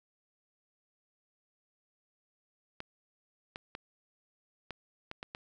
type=clicks; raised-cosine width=0.3 ms; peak=-24 dBFS; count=7; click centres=2.804 / 3.559 / 3.751 / 4.707 / 5.114 / 5.229 / 5.349 s; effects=none